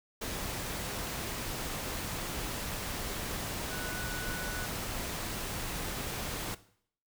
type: tone in noise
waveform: sine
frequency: 1480 Hz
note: F#6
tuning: in tune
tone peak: -41 dBFS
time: 3.7-4.66 s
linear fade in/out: 10 ms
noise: pink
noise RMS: -37 dBFS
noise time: 0.21-6.55 s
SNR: -7 dB
effects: noise-tail reverb RT60 0.6 s tail -17 dB re dry